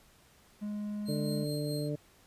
triangle tone, 208.3 Hz, G#3, 5 cents sharp, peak -32 dBFS, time 0.61-1.45 s, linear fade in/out 20 ms
sawtooth tone with tremolo, 4186 Hz, C8, in tune, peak -38 dBFS, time 1.05-1.9 s, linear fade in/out 50 ms, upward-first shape sine, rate 4.7 Hz, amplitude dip 50%
harmonic tone, 147.9 Hz, D3, 13 cents sharp, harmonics 1 / 2 / 3 / 4, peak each -34 / -37 / -39 / -40 dBFS, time 1.08-1.96 s, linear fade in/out 10 ms
effects pink hiss -62 dBFS RMS until 2.26 s + resampled to 32000 Hz

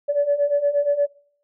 sine beating tone pair, 570 / 578.5 Hz, C#5 / D5, +48 / -26 cents, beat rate 8.5 Hz, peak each -22 / -18 dBFS, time 0.08-1.07 s, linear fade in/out 20 ms, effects noise-tail reverb RT60 0.6 s tail -22 dB re dry + tanh soft clip ceiling -10 dBFS

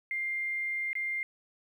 sine tone with dropouts, 2100 Hz, C7, 6 cents sharp, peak -30 dBFS, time 0.11-1.23 s, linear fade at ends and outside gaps 1 ms, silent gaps 0.931-0.953 s, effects 10-bit

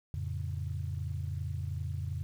sine chord, F augmented, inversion none, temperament equal with one note detuned, 87.31 / 110 / 139.88 Hz, F2 / A2 / C#3, 0 / 0 / +16 cents, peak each -35 / -39 / -38 dBFS, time 0.14-2.23 s, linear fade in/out 0 ms, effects tanh soft clip ceiling -24 dBFS + 10-bit

